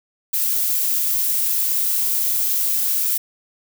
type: noise with amplitude modulation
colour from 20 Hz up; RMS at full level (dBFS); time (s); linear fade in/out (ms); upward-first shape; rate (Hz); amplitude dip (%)
violet; -18; 0.33-3.18; 10; sine; 200; 40
effects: none